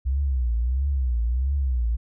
sine tone with vibrato, 63.4 Hz, B1, 46 cents sharp, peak -20 dBFS, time 0.05-1.97 s, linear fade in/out 20 ms, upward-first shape triangle, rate 1.5 Hz, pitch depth 210 cents each way, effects none

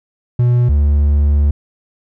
triangle tone pair in turn, 121.8 / 72.57 Hz, B2 / D2, -24 / -20 cents, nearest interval major sixth, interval 896 cents, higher first, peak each -7 dBFS, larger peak neither, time 0.39-0.69 / 0.69-1.51 s, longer second, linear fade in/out 5 ms, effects none

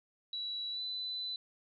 sine tone with pitch glide, 3921 to 4001 Hz, B7 to B7, -13 to +22 cents, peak -36 dBFS, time 0.33-1.36 s, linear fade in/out 2 ms, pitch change +35 cents, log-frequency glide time 0.71-0.82 s, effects none

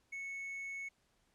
triangle tone, 2206 Hz, C#7, 9 cents flat, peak -39 dBFS, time 0.12-0.89 s, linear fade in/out 10 ms, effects pink hiss -75 dBFS RMS until 1.34 s + low-pass 10000 Hz 12 dB/octave

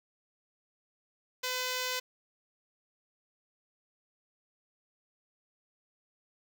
5% pulse tone, 506 Hz, B4, 42 cents sharp, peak -20 dBFS, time 1.43-2 s, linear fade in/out 10 ms, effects none

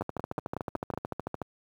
two click trains, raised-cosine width 1 ms, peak -18 / -17 dBFS, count 20 / 6, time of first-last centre 0.02-1.417 / 0.01-0.938 s, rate 13.6 / 5.39 Hz, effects high-pass 80 Hz 12 dB/octave + 9-bit

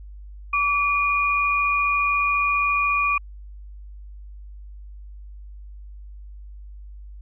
sine tone pair together, 1149.6 / 2436 Hz, D6 / D#7, -37 / -37 cents, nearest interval octave + minor second, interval 1300 cents, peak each -21 dBFS, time 0.53-3.18 s, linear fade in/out 5 ms, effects added 50 Hz sine -37 dBFS peak until 7.21 s

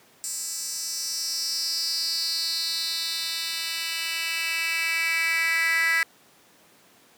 10% pulse tone with high-pass filter sweep, 328.8 Hz, E4, 4 cents flat, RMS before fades -27 dBFS, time 0.24-6.03 s, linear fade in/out 0 ms, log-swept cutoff 7100 to 1900 Hz, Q 4.7, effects pink hiss -56 dBFS RMS until 7.17 s + high-pass 200 Hz 12 dB/octave

